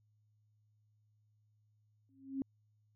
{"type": "tone with exponential growth", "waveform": "sine", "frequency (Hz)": 270.1, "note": "C#4", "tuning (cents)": -45, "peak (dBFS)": -31, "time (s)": [2.09, 2.42], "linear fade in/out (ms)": 1, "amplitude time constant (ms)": 70, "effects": ["added 106 Hz sine -70 dBFS peak until 2.95 s"]}